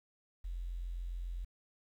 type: tone with quantisation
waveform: sine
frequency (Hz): 43.65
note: F1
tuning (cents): 0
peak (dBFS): -37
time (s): 0.44-1.45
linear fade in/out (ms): 10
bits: 11
effects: none